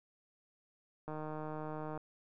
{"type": "click train", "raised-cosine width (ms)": 1, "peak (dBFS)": -29, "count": 139, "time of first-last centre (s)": [1.08, 1.976], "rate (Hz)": 154, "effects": []}